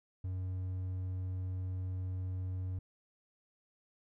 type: tone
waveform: triangle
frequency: 92.6 Hz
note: F#2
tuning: 2 cents sharp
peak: -33 dBFS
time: 0.24-2.79 s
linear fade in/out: 5 ms
effects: none